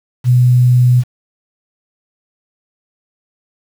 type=tone with quantisation; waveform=sine; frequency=124.2 Hz; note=B2; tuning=10 cents sharp; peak=-6 dBFS; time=0.24-1.04 s; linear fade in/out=50 ms; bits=6; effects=none